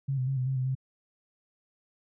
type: tone with pitch steps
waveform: sine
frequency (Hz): 136.9 / 128.2 / 135.4 / 127.4 / 133.4 / 128.8 / 131.8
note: C#3 / C3 / C#3 / C3 / C3 / C3 / C3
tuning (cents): -21 / -35 / -40 / -46 / +34 / -27 / +13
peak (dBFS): -26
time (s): 0.08-0.752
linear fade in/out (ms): 10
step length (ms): 96
effects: none